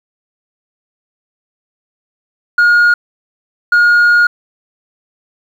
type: tone bursts at uneven times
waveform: sine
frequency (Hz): 1431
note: F6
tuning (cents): +42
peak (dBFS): -3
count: 2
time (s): 2.58-2.94 / 3.72-4.27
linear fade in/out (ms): 5
effects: tanh soft clip ceiling -5 dBFS + 7-bit